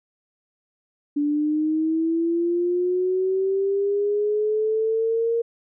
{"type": "linear sweep", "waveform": "sine", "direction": "up", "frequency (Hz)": [289.1, 466.2], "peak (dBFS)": -19, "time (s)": [1.16, 5.42], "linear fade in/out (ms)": 10, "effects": []}